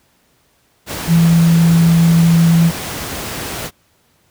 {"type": "tone in noise", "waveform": "sine", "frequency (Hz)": 166.8, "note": "E3", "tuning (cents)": 21, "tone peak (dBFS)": -7, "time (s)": [1.07, 2.72], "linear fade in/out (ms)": 50, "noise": "pink", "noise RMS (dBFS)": -24, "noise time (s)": [0.86, 3.71], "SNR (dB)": 14, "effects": ["pink hiss -57 dBFS RMS until 4.3 s", "high-pass 60 Hz 12 dB/octave"]}